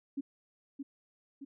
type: tone with echo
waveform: sine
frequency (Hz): 277.2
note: C#4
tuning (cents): 0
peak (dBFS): -32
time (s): 0.17-0.21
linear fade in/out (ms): 10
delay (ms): 620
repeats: 2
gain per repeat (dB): -5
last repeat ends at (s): 1.45
effects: none